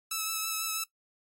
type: tone with vibrato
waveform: 5% pulse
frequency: 1306 Hz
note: E6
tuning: 17 cents flat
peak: -19 dBFS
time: 0.11-0.84 s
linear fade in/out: 5 ms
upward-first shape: triangle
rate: 6.1 Hz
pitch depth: 21 cents each way
effects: noise-tail reverb RT60 0.1 s tail -18 dB re dry + MP3 64 kbps